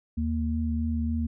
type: tone pair together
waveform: sine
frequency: 78.4 / 231.6 Hz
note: D#2 / A#3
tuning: +14 / -11 cents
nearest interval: octave + perfect fifth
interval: 1875 cents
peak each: -27 / -28 dBFS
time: 0.17-1.27 s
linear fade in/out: 10 ms
effects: none